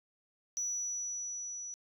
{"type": "tone with level ramp", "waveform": "sine", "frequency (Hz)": 5900, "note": "F#8", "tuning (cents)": -6, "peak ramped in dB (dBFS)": [-31, -40], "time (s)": [0.57, 1.74], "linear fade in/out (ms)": 0, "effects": ["tanh soft clip ceiling -28 dBFS"]}